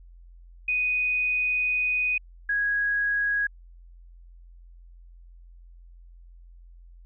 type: tone pair in turn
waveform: sine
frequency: 2489 / 1655.1 Hz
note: D#7 / G#6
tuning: 0 / -6 cents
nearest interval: perfect fifth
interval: 706 cents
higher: first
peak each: -22 dBFS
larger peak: neither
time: 0.68-2.18 / 2.49-3.47 s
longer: first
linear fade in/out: 5 ms
effects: added 43 Hz sine -46 dBFS peak until 7.05 s